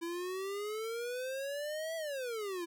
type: exponential two-way sweep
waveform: square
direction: up then down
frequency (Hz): 333.1 to 661 to 333.1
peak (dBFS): -37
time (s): 0.01-2.66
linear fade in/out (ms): 20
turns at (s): 1.96
effects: none